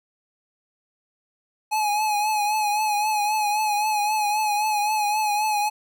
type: tone with vibrato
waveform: square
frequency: 844 Hz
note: G#5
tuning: 28 cents sharp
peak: -21 dBFS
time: 1.71-5.7 s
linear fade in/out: 20 ms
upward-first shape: triangle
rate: 3.8 Hz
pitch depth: 54 cents each way
effects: none